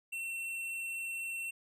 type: tone with hard clipping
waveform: triangle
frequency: 2708 Hz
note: E7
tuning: 46 cents sharp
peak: -38 dBFS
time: 0.12-1.51 s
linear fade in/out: 10 ms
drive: 13 dB
effects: none